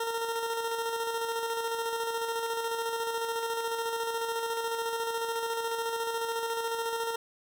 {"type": "tone with tremolo", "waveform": "20% pulse", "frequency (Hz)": 459.4, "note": "A#4", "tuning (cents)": -25, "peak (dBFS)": -24, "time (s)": [0, 7.16], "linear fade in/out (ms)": 5, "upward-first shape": "square", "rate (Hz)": 14, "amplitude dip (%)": 35, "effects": []}